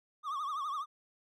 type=tone with vibrato; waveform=triangle; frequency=1168 Hz; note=D6; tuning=10 cents flat; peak=-32 dBFS; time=0.23-0.86 s; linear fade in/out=50 ms; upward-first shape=triangle; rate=12 Hz; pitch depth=150 cents each way; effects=none